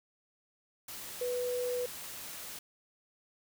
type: tone in noise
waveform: sine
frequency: 493.9 Hz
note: B4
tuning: in tune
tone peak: -31 dBFS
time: 1.21-1.86 s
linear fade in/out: 5 ms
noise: white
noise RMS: -44 dBFS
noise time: 0.88-2.59 s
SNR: +10 dB
effects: none